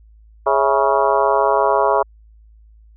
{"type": "harmonic tone with a mistuned harmonic", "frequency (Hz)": 138.59, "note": "C#3", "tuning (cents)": 0, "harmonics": [3, 4, 5, 6, 7, 8, 9, 10], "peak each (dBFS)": [-20, -20, -19, -22, -19, -21, -29, -29], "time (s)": [0.46, 2.03], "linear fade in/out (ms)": 10, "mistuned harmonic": 5, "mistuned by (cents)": -83, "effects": ["added 54 Hz sine -44 dBFS peak until 2.96 s"]}